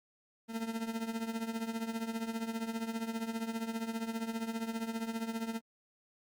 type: tone with tremolo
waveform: 40% pulse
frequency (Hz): 226.4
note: A3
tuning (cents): +50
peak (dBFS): -31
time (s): 0.48-5.61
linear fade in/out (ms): 50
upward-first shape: triangle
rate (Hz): 15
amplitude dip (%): 80
effects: Opus 48 kbps